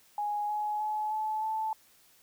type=tone with pitch steps; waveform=sine; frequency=830.6 / 841.7 / 853 / 864.4 / 875.9 Hz; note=G#5 / G#5 / G#5 / A5 / A5; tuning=0 / +23 / +46 / -31 / -8 cents; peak=-29 dBFS; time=0.18-1.73 s; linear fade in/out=2 ms; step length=310 ms; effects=white hiss -62 dBFS RMS until 2.22 s